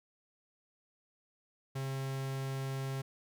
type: tone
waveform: 45% pulse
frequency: 134.5 Hz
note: C3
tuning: 48 cents sharp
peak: -35 dBFS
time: 1.75-3.02 s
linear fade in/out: 10 ms
effects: none